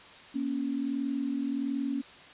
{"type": "tone pair together", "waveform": "sine", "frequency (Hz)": [237.4, 278.8], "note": ["A#3", "C#4"], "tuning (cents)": [32, 10], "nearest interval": "minor third", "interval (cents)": 278, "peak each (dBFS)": [-33, -30], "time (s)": [0.34, 2.02], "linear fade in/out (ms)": 20, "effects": ["white hiss -50 dBFS RMS until 2.33 s", "resampled to 8000 Hz"]}